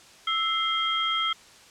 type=tone cluster; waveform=sine; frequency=1314 / 2085 / 3221 Hz; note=E6 / C7 / G7; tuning=-6 / -7 / +46 cents; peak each=-27 / -32 / -26 dBFS; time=0.27-1.33 s; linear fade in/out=5 ms; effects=white hiss -51 dBFS RMS until 1.7 s + low-pass 7000 Hz 12 dB/octave